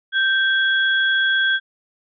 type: tone pair together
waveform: sine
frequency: 1568 / 3334 Hz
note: G6 / G#7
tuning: 0 / +6 cents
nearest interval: octave + minor second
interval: 1306 cents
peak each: -16 / -22 dBFS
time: 0.12-1.6 s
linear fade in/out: 50 ms
effects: none